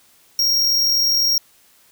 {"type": "tone with amplitude modulation", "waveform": "square", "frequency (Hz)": 5588, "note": "F8", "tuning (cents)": 0, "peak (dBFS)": -14, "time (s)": [0.39, 1.38], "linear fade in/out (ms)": 2, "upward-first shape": "sine", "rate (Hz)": 39.9, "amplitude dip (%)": 25, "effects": ["white hiss -54 dBFS RMS until 1.91 s"]}